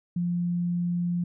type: tone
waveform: sine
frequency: 174.61 Hz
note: F3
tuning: in tune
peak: -24 dBFS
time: 0.16-1.24 s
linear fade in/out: 5 ms
effects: none